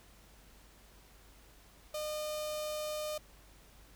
sawtooth tone with notch filter, 608 Hz, D#5, 40 cents flat, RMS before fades -38 dBFS, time 1.94-3.18 s, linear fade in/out 5 ms, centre 1700 Hz, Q 1, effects added 50 Hz sine -60 dBFS peak until 3.95 s + pink hiss -61 dBFS RMS until 3.95 s

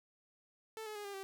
sawtooth tone with pitch steps, 440.8 / 427 / 413.7 / 400.7 / 388.2 Hz, A4 / G#4 / G#4 / G4 / G4, +3 / +48 / -7 / +38 / -17 cents, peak -39 dBFS, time 0.77-1.23 s, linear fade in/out 0 ms, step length 92 ms, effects none

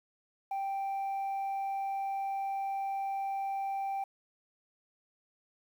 sine tone, 784 Hz, G5, in tune, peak -29 dBFS, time 0.51-4.04 s, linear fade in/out 5 ms, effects tanh soft clip ceiling -31 dBFS + 10-bit

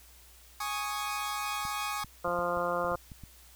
sawtooth chord, Ab suspended fourth, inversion none, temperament equal, 830.6 / 1108.7 / 1244.5 Hz, Ab5 / Db6 / Eb6, 0 / 0 / 0 cents, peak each -33 dBFS, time 0.6-2.04 s, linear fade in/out 5 ms
clicks, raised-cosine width 5 ms, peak -33 dBFS, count 10, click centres 1.652 / 2.045 / 2.278 / 2.39 / 2.572 / 2.846 / 2.918 / 2.953 / 3.118 / 3.237 s
harmonic tone, 174.7 Hz, F3, 1 cent sharp, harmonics 1 / 2 / 3 / 4 / 5 / 6 / 7 / 8, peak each -42 / -40 / -32 / -36 / -41 / -36 / -35 / -39 dBFS, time 2.24-2.96 s, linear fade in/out 10 ms
effects added 60 Hz sine -57 dBFS peak until 3.55 s + white hiss -57 dBFS RMS until 3.55 s

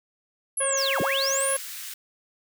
sine linear two-way sweep, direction down then up, 11280 to 105.7 to 11280 Hz, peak -24 dBFS, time 0.57-1.57 s, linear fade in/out 5 ms, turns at 1.01 s
harmonic tone, 544 Hz, C#5, 33 cents flat, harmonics 1 / 2 / 3 / 4 / 5 / 6, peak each -27 / -33 / -33 / -41 / -40 / -42 dBFS, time 0.6-1.57 s, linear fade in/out 10 ms
white high-pass noise, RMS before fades -37 dBFS, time 0.77-1.94 s, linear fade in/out 5 ms, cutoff 1400 Hz, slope 24 dB/octave
effects none

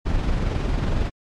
brown noise with amplitude modulation, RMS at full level -20 dBFS, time 0.05-1.1 s, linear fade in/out 20 ms, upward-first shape sine, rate 22 Hz, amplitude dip 35%, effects low-pass 5000 Hz 12 dB/octave + MP3 64 kbps

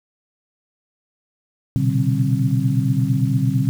sine tone cluster, 120.4 / 129.2 / 144.8 / 190.3 / 265.5 Hz, B2 / C3 / D3 / F#3 / C4, -44 / -21 / -24 / +49 / +25 cents, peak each -21 / -21 / -21 / -24 / -24 dBFS, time 1.76-3.69 s, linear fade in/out 0 ms, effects 7-bit

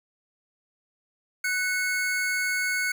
square tone pair together, 1492.1 / 2187 Hz, F#6 / C#7, +14 / -24 cents, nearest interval perfect fifth, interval 662 cents, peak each -28 dBFS, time 1.44-2.92 s, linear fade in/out 5 ms, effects none

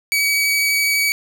sawtooth tone with vibrato, 2272 Hz, C#7, 42 cents sharp, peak -12 dBFS, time 0.12-1.12 s, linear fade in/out 0 ms, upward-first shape sine, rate 12 Hz, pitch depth 10 cents each way, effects none

